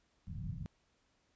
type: low-pass noise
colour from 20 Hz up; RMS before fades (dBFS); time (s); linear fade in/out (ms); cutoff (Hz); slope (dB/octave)
white; -42; 0.27-0.66; 0; 180; 48
effects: pink hiss -75 dBFS RMS until 1.35 s + resampled to 16000 Hz